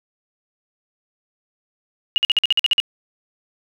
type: tone bursts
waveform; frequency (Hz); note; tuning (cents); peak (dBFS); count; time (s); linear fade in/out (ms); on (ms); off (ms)
sine; 2867; F7; +45; -12; 10; 2.16-2.801; 0; 20; 49
effects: none